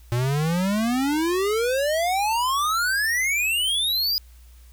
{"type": "exponential sweep", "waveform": "square", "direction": "up", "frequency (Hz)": [116.9, 4978], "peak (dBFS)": -21, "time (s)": [0.12, 4.18], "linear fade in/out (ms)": 0, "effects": ["added 60 Hz sine -45 dBFS peak until 4.72 s", "white hiss -58 dBFS RMS until 4.72 s"]}